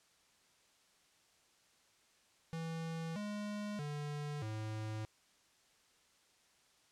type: tone with pitch steps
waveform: square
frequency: 163.7 / 207.7 / 147.1 / 108.6 Hz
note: E3 / G#3 / D3 / A2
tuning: -12 / 0 / +3 / -22 cents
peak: -40 dBFS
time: 2.53-5.05 s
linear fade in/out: 0 ms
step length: 630 ms
effects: white hiss -70 dBFS RMS until 6.91 s + low-pass 8000 Hz 12 dB/octave